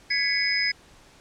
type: tone cluster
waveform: sine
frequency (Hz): 1673 / 1999 / 2218 / 5040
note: G#6 / B6 / C#7 / D#8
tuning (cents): +12 / +20 / 0 / +21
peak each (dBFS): -31 / -28 / -26 / -25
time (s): 0.1-0.72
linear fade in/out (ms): 10
effects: pink hiss -53 dBFS RMS until 1.2 s + low-pass 8000 Hz 12 dB/octave